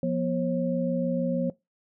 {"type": "tone cluster", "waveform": "sine", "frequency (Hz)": [175.2, 241.7, 539], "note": ["F3", "B3", "C#5"], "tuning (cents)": [6, -37, -49], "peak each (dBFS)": -28, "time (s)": [0.03, 1.5], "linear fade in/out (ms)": 2, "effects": ["noise-tail reverb RT60 0.2 s tail -21 dB re dry"]}